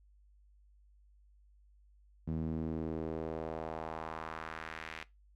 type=tone with band-pass filter sweep; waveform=sawtooth; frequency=80 Hz; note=D#2; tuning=49 cents sharp; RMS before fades=-40 dBFS; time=2.27-5.04 s; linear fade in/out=10 ms; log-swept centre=190 to 2300 Hz; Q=1.6; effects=noise-tail reverb RT60 0.2 s tail -19 dB re dry + added 50 Hz sine -61 dBFS peak until 5.35 s